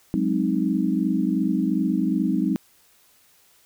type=chord; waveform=sine; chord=Ab dominant seventh; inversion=third; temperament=equal; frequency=185 / 207.7 / 261.6 / 311.1 Hz; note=Gb3 / Ab3 / C4 / Eb4; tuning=0 / 0 / 0 / 0 cents; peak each=-25 dBFS; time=0.14-2.56 s; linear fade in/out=0 ms; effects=white hiss -58 dBFS RMS until 3.65 s